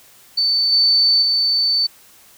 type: tone with level steps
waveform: sine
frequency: 4528 Hz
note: C#8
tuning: 36 cents sharp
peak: -14 / -11 / -14 dBFS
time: 0.37-1.87 s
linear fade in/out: 10 ms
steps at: 0.72 / 1.22 s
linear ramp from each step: 5 ms
effects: white hiss -48 dBFS RMS until 2.37 s